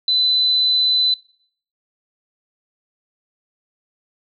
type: tone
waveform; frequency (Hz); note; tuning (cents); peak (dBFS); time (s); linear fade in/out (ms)
sine; 4012; B7; +26; -14; 0.08-1.14; 2
effects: noise-tail reverb RT60 0.6 s tail -23 dB re dry